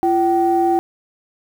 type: tone pair together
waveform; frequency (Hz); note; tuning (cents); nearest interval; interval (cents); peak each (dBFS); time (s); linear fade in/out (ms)
sine; 342.1 / 768; F4 / G5; -36 / -36; octave + major second; 1400; -15; 0.03-0.79; 0
effects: tanh soft clip ceiling -6 dBFS + 7-bit